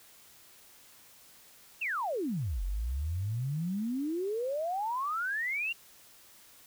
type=exponential two-way sweep; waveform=sine; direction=down then up; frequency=2831 to 43.65 to 2831 Hz; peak=-30 dBFS; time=1.81-5.73 s; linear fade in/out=10 ms; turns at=2.63 s; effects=white hiss -57 dBFS RMS until 6.66 s